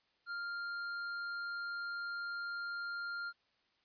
sine tone with tanh clipping, 1398 Hz, F6, 1 cent sharp, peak -40 dBFS, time 0.26-3.33 s, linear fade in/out 50 ms, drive 11 dB, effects white hiss -75 dBFS RMS until 3.84 s + resampled to 11025 Hz

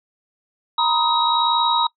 sine tone cluster, 938 / 999 / 1256 / 3821 Hz, A#5 / B5 / D#6 / A#7, +11 / +20 / +16 / +42 cents, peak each -18 / -26 / -23 / -21 dBFS, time 0.78-1.87 s, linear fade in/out 5 ms, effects noise-tail reverb RT60 0.1 s tail -24 dB re dry

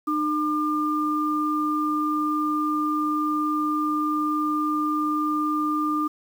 sine tone pair together, 303.5 / 1200 Hz, D#4 / D6, -43 / +37 cents, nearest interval 2 octaves, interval 2380 cents, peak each -24 dBFS, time 0.07-6.08 s, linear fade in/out 10 ms, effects 8-bit

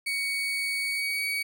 35% pulse tone with pitch glide, 2239 to 2258 Hz, C#7 to C#7, +17 to +31 cents, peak -25 dBFS, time 0.06-1.43 s, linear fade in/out 10 ms, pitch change +14 cents, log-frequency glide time 0.79-1.24 s, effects none

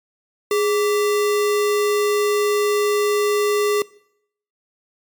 sine tone with sample-and-hold, 415.3 Hz, G#4, in tune, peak -15 dBFS, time 0.51-3.82 s, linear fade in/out 2 ms, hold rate 1575 Hz, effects noise-tail reverb RT60 0.7 s tail -22 dB re dry + MP3 96 kbps

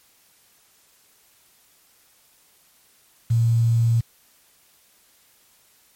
sine tone with quantisation, 115.7 Hz, A#2, 13 cents flat, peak -15 dBFS, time 3.3-4.01 s, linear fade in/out 10 ms, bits 7, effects white hiss -58 dBFS RMS until 5.95 s + MP3 64 kbps

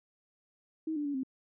sine tone with pitch steps, 317.4 / 294.1 / 285.5 / 263.4 Hz, D#4 / D4 / D4 / C4, +35 / +3 / -49 / +12 cents, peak -31 dBFS, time 0.87-1.234 s, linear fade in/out 5 ms, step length 91 ms, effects none

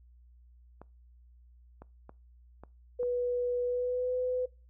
clicks, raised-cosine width 1 ms, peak -33 dBFS, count 5, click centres 0.816 / 1.82 / 2.094 / 2.636 / 3.031 s
sine tone with pitch glide, 490.2 to 503.4 Hz, B4 to B4, -13 to +33 cents, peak -28 dBFS, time 2.99-4.46 s, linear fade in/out 10 ms, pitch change +46 cents, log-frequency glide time 3.64-4.15 s
effects noise-tail reverb RT60 0.3 s tail -23 dB re dry + added 60 Hz sine -55 dBFS peak until 4.69 s

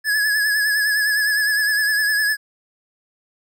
square tone with vibrato, 1700 Hz, G#6, 40 cents sharp, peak -17 dBFS, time 0.04-2.37 s, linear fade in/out 50 ms, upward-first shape sine, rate 9.8 Hz, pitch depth 48 cents each way, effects none

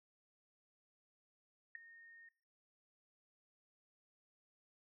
sine tone with ADSR envelope, 1843 Hz, A#6, 20 cents flat, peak -40 dBFS, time 1.75-2.29 s, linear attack 3 ms, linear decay 7 ms, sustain -17 dB, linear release 5 ms, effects noise-tail reverb RT60 0.4 s tail -21 dB re dry

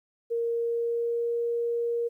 sine tone with pitch glide, 465.8 to 470.1 Hz, A#4 to A#4, -1 to +15 cents, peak -25 dBFS, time 0.3-2.09 s, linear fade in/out 20 ms, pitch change +16 cents, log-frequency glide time 0.46-1.34 s, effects 11-bit

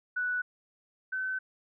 sine tone pair in turn, 1480 / 1523.4 Hz, F#6 / G6, 0 / -50 cents, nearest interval minor second, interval 50 cents, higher second, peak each -28 / -30 dBFS, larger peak first, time 0.16-0.42 / 1.12-1.39 s, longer second, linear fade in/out 10 ms, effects none

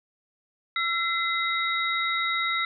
sine tone cluster, 1344 / 2049 / 3802 Hz, E6 / C7 / A#7, +33 / -37 / +33 cents, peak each -28 / -27 / -30 dBFS, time 0.76-2.65 s, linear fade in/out 2 ms, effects none

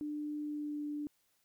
sine tone with pitch glide, 297.9 to 295 Hz, D4 to D4, +25 to +8 cents, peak -36 dBFS, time 0.01-1.07 s, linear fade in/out 0 ms, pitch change -17 cents, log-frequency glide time 0.41-0.84 s, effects white hiss -75 dBFS RMS until 1.44 s

